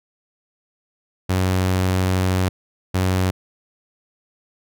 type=tone bursts at uneven times; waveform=sawtooth; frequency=92.9 Hz; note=F#2; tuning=7 cents sharp; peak=-13 dBFS; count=2; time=1.29-2.49 / 2.94-3.31 s; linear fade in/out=10 ms; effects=none